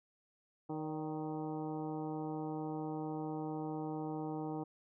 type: harmonic tone with a mistuned harmonic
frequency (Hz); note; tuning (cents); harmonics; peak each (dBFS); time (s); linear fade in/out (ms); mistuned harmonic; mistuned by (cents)
155.56; D#3; 0; 1 / 2 / 3 / 4 / 5 / 6 / 7 / 8; -44 / -40 / -45 / -53 / -46 / -51 / -58 / -59; 0.69-4.64; 10; 4; -89
effects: none